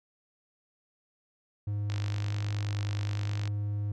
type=tone; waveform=triangle; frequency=103 Hz; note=G#2; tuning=14 cents flat; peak=-27 dBFS; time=1.67-3.92 s; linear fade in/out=5 ms
type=click train; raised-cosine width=0.2 ms; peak=-22 dBFS; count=79; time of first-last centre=1.9-3.476 s; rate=49.5 Hz
effects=none